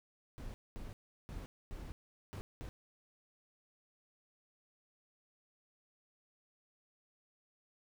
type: noise bursts at uneven times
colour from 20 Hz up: brown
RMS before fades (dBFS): -45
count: 6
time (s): 0.38-0.54 / 0.76-0.93 / 1.29-1.46 / 1.71-1.92 / 2.33-2.41 / 2.61-2.69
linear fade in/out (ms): 0
effects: none